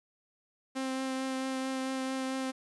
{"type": "tone with vibrato", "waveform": "sawtooth", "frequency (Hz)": 263.3, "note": "C4", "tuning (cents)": 11, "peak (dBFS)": -28, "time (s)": [0.75, 2.52], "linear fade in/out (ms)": 20, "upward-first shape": "triangle", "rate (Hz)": 4.5, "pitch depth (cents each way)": 13, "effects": ["resampled to 24000 Hz", "11-bit"]}